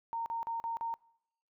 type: tone bursts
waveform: sine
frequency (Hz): 920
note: A#5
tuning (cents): -23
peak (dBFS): -33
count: 5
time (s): 0.13-0.94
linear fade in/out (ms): 0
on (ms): 130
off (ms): 40
effects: noise-tail reverb RT60 0.8 s tail -25 dB re dry